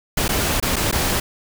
pink noise with dropouts, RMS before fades -20 dBFS, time 0.17-1.2 s, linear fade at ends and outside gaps 5 ms, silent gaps 0.281-0.29 / 0.601-0.625 / 0.759-0.764 / 0.914-0.925 s, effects none

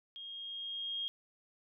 sine tone with level ramp, 3246 Hz, G#7, 40 cents flat, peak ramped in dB -44 to -34 dBFS, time 0.16-1.08 s, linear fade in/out 0 ms, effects none

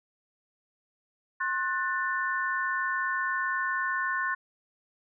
sine chord, F# diminished, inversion second, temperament just, 1065.6 / 1480 / 1776 Hz, C6 / F#6 / A6, +31 / 0 / +16 cents, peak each -31 dBFS, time 1.4-4.35 s, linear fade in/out 10 ms, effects none

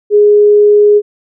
sine tone, 415.3 Hz, G#4, in tune, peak -3 dBFS, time 0.1-1.02 s, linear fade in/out 50 ms, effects none

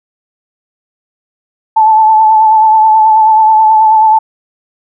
sine tone with vibrato, 873 Hz, A5, 14 cents flat, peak -3 dBFS, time 1.76-4.19 s, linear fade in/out 10 ms, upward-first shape sine, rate 9.3 Hz, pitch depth 28 cents each way, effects none

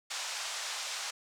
white band-pass noise, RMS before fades -38 dBFS, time 0.1-1.11 s, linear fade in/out 10 ms, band 640 to 7200 Hz, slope 24 dB/octave, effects none

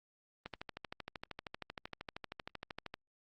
click train, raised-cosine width 0.3 ms, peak -26 dBFS, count 33, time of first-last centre 0.46-2.941 s, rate 12.9 Hz, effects Opus 32 kbps

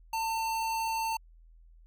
square tone, 898 Hz, A5, 35 cents sharp, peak -30 dBFS, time 0.13-1.17 s, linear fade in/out 5 ms, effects added 41 Hz sine -53 dBFS peak until 1.86 s

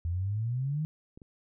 sine exponential sweep, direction up, 82.1 to 159.1 Hz, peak -28 dBFS, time 0.05-0.85 s, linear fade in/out 0 ms
clicks, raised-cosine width 3 ms, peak -35 / -37 dBFS, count 2, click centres 1.175 / 1.218 s
effects none

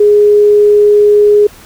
sine tone, 415.3 Hz, G#4, in tune, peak -3 dBFS, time 0-1.47 s, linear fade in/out 5 ms, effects pink hiss -37 dBFS RMS until 1.65 s

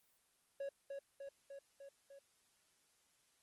triangle tone with echo, 554.4 Hz, C#5, in tune, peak -38 dBFS, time 0.6-0.69 s, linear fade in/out 5 ms, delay 300 ms, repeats 5, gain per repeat -3 dB, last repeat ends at 2.19 s, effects white hiss -75 dBFS RMS until 3.42 s + Opus 24 kbps

